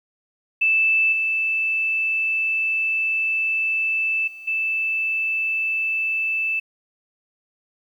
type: tone with level steps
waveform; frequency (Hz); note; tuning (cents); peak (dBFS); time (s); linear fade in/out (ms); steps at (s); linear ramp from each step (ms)
sine; 2637; E7; 0; -15 / -19 / -36 / -20; 0.61-6.6; 10; 1.12 / 4.27 / 4.47; 10
effects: 9-bit